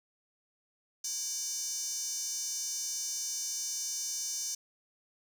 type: tone with high-pass filter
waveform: square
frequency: 329.6 Hz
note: E4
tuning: in tune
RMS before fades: -36 dBFS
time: 1.04-4.55 s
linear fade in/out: 5 ms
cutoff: 6000 Hz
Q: 7
effects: none